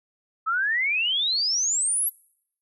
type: exponential sweep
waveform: sine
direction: up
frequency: 1274 to 11770 Hz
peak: -21 dBFS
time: 0.46-2.1 s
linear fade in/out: 20 ms
effects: noise-tail reverb RT60 0.7 s tail -25 dB re dry